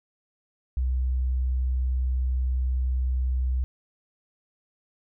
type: tone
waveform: sine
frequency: 63.6 Hz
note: C2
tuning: 48 cents flat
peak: -22 dBFS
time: 0.77-3.64 s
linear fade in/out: 0 ms
effects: none